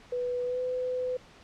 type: tone with pitch glide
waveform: sine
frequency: 493.3 to 504.2 Hz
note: B4 to B4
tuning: -2 to +36 cents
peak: -28 dBFS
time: 0.12-1.17 s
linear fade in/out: 5 ms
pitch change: +38 cents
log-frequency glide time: 0.46-0.6 s
effects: pink hiss -54 dBFS RMS until 1.43 s + low-pass 5000 Hz 12 dB/octave